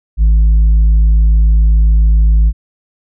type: tone with tanh clipping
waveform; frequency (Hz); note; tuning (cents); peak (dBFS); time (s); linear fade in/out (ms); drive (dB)
sine; 53.6; A1; -45; -6; 0.17-2.53; 50; 3
effects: none